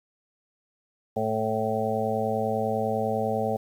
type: harmonic tone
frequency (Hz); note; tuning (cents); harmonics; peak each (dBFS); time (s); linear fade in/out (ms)
110; A2; 0; 1 / 2 / 4 / 5 / 6 / 7; -34 / -31 / -30 / -30 / -32 / -30; 1.16-3.57; 10
effects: 9-bit

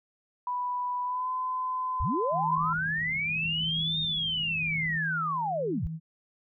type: tone with pitch glide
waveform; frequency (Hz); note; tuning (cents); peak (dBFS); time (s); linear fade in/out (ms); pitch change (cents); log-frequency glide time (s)
sine; 987.8 to 1019.1; B5 to C6; 0 to -46; -28; 0.47-2.73; 2; +54; 1.04-1.29
type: linear two-way sweep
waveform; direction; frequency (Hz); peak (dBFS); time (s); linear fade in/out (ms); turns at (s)
sine; up then down; 38.51 to 3700 to 38.51; -27; 2-5.87; 0; 4
type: tone with tremolo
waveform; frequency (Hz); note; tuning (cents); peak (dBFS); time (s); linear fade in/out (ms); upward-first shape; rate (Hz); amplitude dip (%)
sine; 161; E3; -41; -32; 2.31-6; 50; sine; 0.87; 55
type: low-pass noise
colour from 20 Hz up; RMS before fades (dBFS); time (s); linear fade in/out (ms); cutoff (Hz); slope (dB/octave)
white; -47; 2.57-4.98; 5; 240; 96
effects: none

